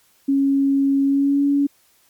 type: tone with pitch glide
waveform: sine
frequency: 275.5 to 282.8 Hz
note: C#4 to C#4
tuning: -11 to +35 cents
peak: -14 dBFS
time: 0.28-1.67 s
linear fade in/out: 10 ms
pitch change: +46 cents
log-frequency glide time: 1.04-1.44 s
effects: white hiss -58 dBFS RMS until 2.09 s + MP3 96 kbps